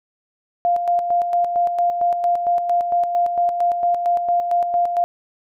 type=tone with tremolo; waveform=sine; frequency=698.5 Hz; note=F5; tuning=in tune; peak=-14 dBFS; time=0.65-5.04 s; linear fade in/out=0 ms; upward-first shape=square; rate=4.4 Hz; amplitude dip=50%; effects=none